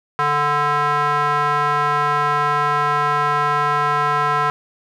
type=tone with band-pass filter; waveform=square; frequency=146.83 Hz; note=D3; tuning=in tune; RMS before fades=-18 dBFS; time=0.19-4.5 s; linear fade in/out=0 ms; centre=1200 Hz; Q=3.4; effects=none